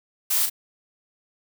blue noise with echo, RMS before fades -22 dBFS, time 0.3-0.46 s, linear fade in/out 10 ms, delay 39 ms, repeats 1, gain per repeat -6 dB, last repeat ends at 0.499 s, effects none

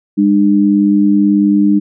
sine tone pair together, 202.9 / 301.3 Hz, G#3 / D4, -40 / +44 cents, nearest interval perfect fifth, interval 684 cents, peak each -10 dBFS, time 0.17-1.8 s, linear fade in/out 20 ms, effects none

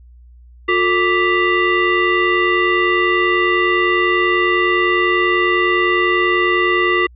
sine tone with frequency modulation, 1167 Hz, D6, 11 cents flat, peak -12 dBFS, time 0.68-7.07 s, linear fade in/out 10 ms, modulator 808 Hz, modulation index 1.6, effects added 60 Hz sine -40 dBFS peak until 7.15 s

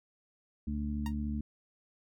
harmonic tone, 73.42 Hz, D2, in tune, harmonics 1 / 2 / 3 / 4, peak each -35 / -45 / -35 / -44 dBFS, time 0.67-1.41 s, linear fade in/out 5 ms
sawtooth tone with exponential decay, 932.3 Hz, A#5, in tune, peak -33 dBFS, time 1.06-1.14 s, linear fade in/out 2 ms, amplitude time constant 16 ms
effects none

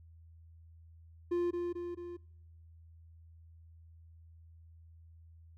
triangle tone with echo, 349.2 Hz, F4, in tune, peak -27 dBFS, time 1.31-1.51 s, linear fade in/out 10 ms, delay 220 ms, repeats 3, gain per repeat -4 dB, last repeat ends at 2.17 s, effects noise-tail reverb RT60 0.9 s tail -26 dB re dry + added 82 Hz sine -54 dBFS peak until 5.57 s

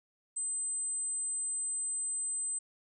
sine tone, 8140 Hz, C9, 49 cents flat, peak -32 dBFS, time 0.36-2.59 s, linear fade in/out 10 ms, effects none

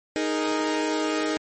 sawtooth chord, D# suspended fourth, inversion none, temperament equal, 311.1 / 415.3 / 466.2 Hz, D#4 / G#4 / A#4, 0 / 0 / 0 cents, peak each -21 / -26 / -27 dBFS, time 0.16-1.37 s, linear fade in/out 0 ms, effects MP3 32 kbps

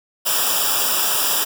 white noise with comb filter, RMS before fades -19 dBFS, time 0.25-1.45 s, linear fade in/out 20 ms, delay 0.47 ms, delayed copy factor -1, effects none

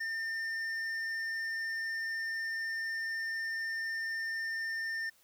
sine tone with hard clipping, 1806 Hz, A6, 45 cents sharp, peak -35 dBFS, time 0-5.1 s, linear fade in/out 10 ms, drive 6 dB, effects white hiss -66 dBFS RMS until 5.23 s

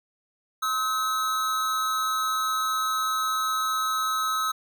square tone with amplitude modulation, 1284 Hz, E6, 46 cents flat, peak -22 dBFS, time 0.62-4.52 s, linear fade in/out 10 ms, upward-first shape sine, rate 245 Hz, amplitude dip 55%, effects none

